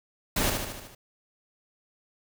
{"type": "noise with echo", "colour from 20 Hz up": "pink", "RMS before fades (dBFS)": -26, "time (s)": [0.36, 0.5], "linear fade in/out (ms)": 5, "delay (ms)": 75, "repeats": 6, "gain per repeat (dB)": -4, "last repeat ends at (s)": 0.95, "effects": []}